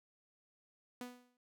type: tone with exponential decay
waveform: sawtooth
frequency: 246.9 Hz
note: B3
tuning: in tune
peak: -37 dBFS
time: 1.01-1.37 s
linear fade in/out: 2 ms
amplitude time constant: 77 ms
effects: none

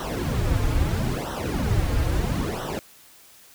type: noise with flanger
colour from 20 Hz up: brown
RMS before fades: -24 dBFS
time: 0-2.79 s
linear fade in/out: 0 ms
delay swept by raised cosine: 0.42 to 5.32 ms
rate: 0.76 Hz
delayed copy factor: -0.9
effects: white hiss -51 dBFS RMS until 3.54 s

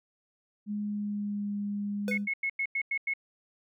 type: tone with pitch glide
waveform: sine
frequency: 207.7 to 204 Hz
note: G#3 to G#3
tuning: 0 to -31 cents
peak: -30 dBFS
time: 0.66-2.28 s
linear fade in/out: 50 ms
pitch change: -31 cents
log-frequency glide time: 0.82-1.52 s
type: tone with exponential decay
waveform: square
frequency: 498.4 Hz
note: B4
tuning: 16 cents sharp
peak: -30 dBFS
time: 2.08-2.25 s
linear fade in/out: 1 ms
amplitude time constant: 35 ms
type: tone bursts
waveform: sine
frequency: 2183 Hz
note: C#7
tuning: 27 cents flat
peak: -27 dBFS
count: 7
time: 2.11-3.137 s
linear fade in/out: 5 ms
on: 67 ms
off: 93 ms
effects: none

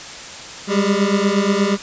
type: beating tone pair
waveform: 25% pulse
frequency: 196 / 204.4 Hz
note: G3 / G#3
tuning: 0 / -27 cents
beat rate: 8.4 Hz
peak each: -14 dBFS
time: 0.67-1.78 s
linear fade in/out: 50 ms
effects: white hiss -33 dBFS RMS until 1.82 s + resampled to 16000 Hz

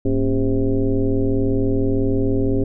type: tone with frequency modulation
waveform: sine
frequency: 146.83 Hz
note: D3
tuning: in tune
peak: -15 dBFS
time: 0.05-2.64 s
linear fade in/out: 5 ms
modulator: 126 Hz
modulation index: 2.4
effects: none

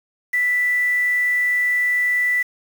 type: tone with quantisation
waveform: sine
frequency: 1975.5 Hz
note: B6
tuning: in tune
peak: -16 dBFS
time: 0.33-2.43 s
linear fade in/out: 10 ms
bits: 6
effects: none

